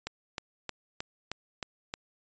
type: click train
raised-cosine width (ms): 0.2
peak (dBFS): -17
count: 7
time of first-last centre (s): 0.07-1.939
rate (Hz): 3.21
effects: resampled to 16000 Hz